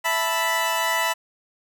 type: chord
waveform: 20% pulse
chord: E suspended fourth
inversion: none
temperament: equal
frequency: 659.3 / 880 / 987.8 Hz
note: E5 / A5 / B5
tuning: 0 / 0 / 0 cents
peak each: -22 / -23 / -18 dBFS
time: 0.04-1.14 s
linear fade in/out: 20 ms
effects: none